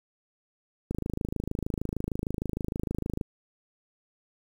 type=click train; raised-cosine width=3 ms; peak=-17 dBFS; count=62; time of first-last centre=0.91-3.212 s; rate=26.5 Hz; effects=8-bit